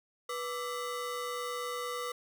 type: ring-modulated tone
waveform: 35% pulse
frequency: 830.6 Hz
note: G#5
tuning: in tune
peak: -30 dBFS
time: 0.29-2.12 s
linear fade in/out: 5 ms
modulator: 341 Hz
effects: none